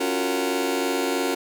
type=chord; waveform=sawtooth; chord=Gb major seventh; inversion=second; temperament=just; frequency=277.5 / 346.9 / 370 / 462.5 Hz; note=Db4 / F4 / Gb4 / Bb4; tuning=+2 / -12 / 0 / -14 cents; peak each=-23 / -26 / -23 / -24 dBFS; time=0-1.35 s; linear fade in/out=10 ms; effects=none